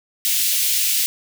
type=high-pass noise; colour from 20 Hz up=white; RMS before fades=-19 dBFS; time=0.25-1.06 s; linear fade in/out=0 ms; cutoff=2400 Hz; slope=24 dB/octave; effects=none